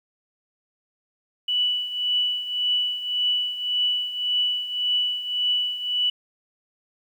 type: tone with tremolo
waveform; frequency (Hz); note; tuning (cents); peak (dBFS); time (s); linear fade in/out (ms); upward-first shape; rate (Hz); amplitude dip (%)
sine; 2960; F#7; 0; -18; 1.48-6.1; 5; triangle; 1.8; 75
effects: 9-bit